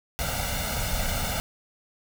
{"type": "noise with comb filter", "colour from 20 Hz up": "pink", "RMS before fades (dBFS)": -28, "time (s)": [0.19, 1.4], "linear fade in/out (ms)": 0, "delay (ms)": 1.4, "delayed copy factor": 0.9, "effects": []}